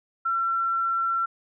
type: tone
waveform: sine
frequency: 1354 Hz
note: E6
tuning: 46 cents sharp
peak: -22 dBFS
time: 0.25-1.26 s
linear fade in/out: 10 ms
effects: none